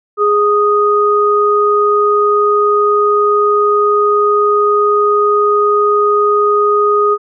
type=tone pair together; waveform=sine; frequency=414.7 / 1242 Hz; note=G#4 / D#6; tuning=-3 / -3 cents; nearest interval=octave + perfect fifth; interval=1900 cents; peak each=-11 dBFS; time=0.17-7.18 s; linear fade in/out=50 ms; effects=none